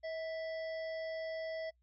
harmonic tone with a mistuned harmonic, 659.3 Hz, E5, in tune, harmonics 1 / 3 / 5 / 7 / 8, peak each -38 / -48 / -59 / -59 / -57 dBFS, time 0.03-1.71 s, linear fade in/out 20 ms, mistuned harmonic 1, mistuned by -42 cents, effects noise-tail reverb RT60 0.1 s tail -25 dB re dry + added 60 Hz sine -70 dBFS peak until 1.82 s

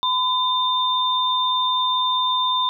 sine tone pair together, 1011 / 3606 Hz, B5 / A7, +40 / +42 cents, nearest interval octave + minor seventh, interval 2202 cents, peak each -20 / -21 dBFS, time 0.03-2.69 s, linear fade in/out 0 ms, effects none

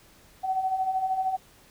sine beating tone pair, 746 / 759 Hz, F#5 / F#5, +14 / +44 cents, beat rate 13 Hz, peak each -32 / -25 dBFS, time 0.43-1.37 s, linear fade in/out 20 ms, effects pink hiss -56 dBFS RMS until 1.7 s

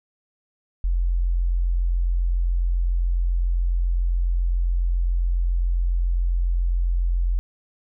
sine tone, 43.65 Hz, F1, in tune, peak -18 dBFS, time 0.84-7.39 s, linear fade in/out 0 ms, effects none

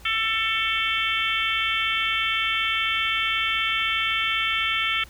harmonic tone with a mistuned harmonic, 445.2 Hz, A4, 20 cents sharp, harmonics 3 / 4 / 5 / 6 / 7 / 8, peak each -28 / -32 / -26 / -29 / -28 / -32 dBFS, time 0.05-5.04 s, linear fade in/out 5 ms, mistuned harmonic 8, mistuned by -50 cents, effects added 60 Hz sine -47 dBFS peak until 5.09 s + pink hiss -50 dBFS RMS until 5.09 s

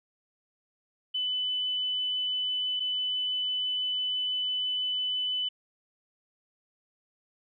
sine tone pair in turn, 3002 / 3002 Hz, F#7 / F#7, +24 / +24 cents, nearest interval unison, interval 0 cents, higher neither, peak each -27 dBFS, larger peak neither, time 1.14-2.8 / 2.8-5.49 s, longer second, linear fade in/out 10 ms, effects none

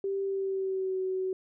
sine tone with pitch glide, 392 to 375.4 Hz, G4 to F#4, 0 to +25 cents, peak -28 dBFS, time 0.04-1.33 s, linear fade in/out 2 ms, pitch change -75 cents, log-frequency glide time 0.23-0.99 s, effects none

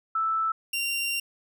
sine / sawtooth tone pair in turn, 1318.5 / 2768 Hz, E6 / F7, 0 / -16 cents, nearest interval octave + minor second, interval 1284 cents, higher second, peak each -23 dBFS, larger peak neither, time 0.15-0.52 / 0.73-1.2 s, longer second, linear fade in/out 5 ms, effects none

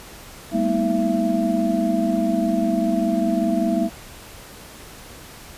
sine tone cluster, 198 / 223.1 / 243.3 / 320 / 672 Hz, G3 / A3 / B3 / D#4 / E5, +18 / +24 / -26 / +49 / +33 cents, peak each -24 dBFS, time 0.51-3.9 s, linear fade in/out 50 ms, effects pink hiss -41 dBFS RMS until 5.57 s + resampled to 32000 Hz

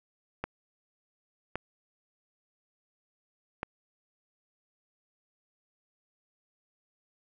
clicks, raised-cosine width 0.5 ms, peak -17 dBFS, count 3, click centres 0.44 / 1.556 / 3.631 s, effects none

